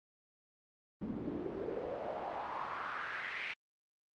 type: noise with band-pass filter sweep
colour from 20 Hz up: pink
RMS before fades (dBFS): -40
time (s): 1.01-3.54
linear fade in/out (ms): 10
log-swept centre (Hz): 230 to 2400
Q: 3.2
effects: low-pass 4000 Hz 12 dB/octave + Opus 32 kbps